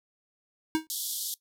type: tone with exponential decay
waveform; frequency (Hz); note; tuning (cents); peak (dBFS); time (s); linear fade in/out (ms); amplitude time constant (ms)
square; 316.5; D#4; +30; -20; 0.75-0.87; 0; 25
type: band-pass noise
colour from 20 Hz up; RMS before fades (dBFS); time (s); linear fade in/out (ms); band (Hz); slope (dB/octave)
white; -34; 0.9-1.34; 0; 3200 to 15000; 96
effects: noise-tail reverb RT60 0.1 s tail -18 dB re dry